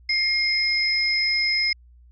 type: tone pair together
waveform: sine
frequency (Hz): 2127 / 5112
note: C7 / D#8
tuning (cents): +28 / +46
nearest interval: octave + minor third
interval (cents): 1518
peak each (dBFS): -22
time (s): 0.09-1.73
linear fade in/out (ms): 5
effects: added 60 Hz sine -48 dBFS peak until 2.11 s